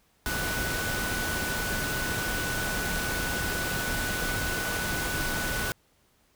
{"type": "tone in noise", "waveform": "sine", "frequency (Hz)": 1487, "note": "F#6", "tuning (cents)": 8, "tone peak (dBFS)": -32, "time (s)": [0.26, 5.72], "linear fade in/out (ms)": 0, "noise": "pink", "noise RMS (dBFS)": -31, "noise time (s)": [0.26, 5.72], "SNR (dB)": -4, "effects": ["pink hiss -66 dBFS RMS until 6.35 s"]}